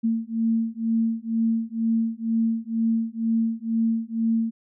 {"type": "beating tone pair", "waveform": "sine", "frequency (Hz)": [225.5, 227.6], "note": ["A3", "A#3"], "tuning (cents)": [43, -41], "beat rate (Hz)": 2.1, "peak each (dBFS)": -24, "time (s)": [0.03, 4.51], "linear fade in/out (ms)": 20, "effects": []}